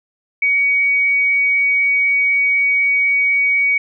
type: tone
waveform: sine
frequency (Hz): 2252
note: C#7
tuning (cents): +27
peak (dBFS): -12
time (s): 0.42-3.78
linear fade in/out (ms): 5
effects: none